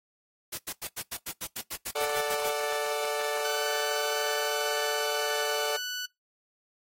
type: noise bursts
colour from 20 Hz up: white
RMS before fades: -35 dBFS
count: 14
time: 0.52-2.504 s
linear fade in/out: 10 ms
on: 60 ms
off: 88 ms
type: chord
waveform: sawtooth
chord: D major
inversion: second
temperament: equal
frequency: 440 / 587.3 / 740 Hz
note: A4 / D5 / F#5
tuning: 0 / 0 / 0 cents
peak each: -28 / -28 / -32 dBFS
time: 1.95-5.77 s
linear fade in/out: 10 ms
type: tone with pitch glide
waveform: 15% pulse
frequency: 1504 to 1485.9 Hz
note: F#6 to F#6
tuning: +28 to +7 cents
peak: -26 dBFS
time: 3.44-6.06 s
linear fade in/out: 10 ms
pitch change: -21 cents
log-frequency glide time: 4.26-5.8 s
effects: noise-tail reverb RT60 0.2 s tail -24 dB re dry + AAC 48 kbps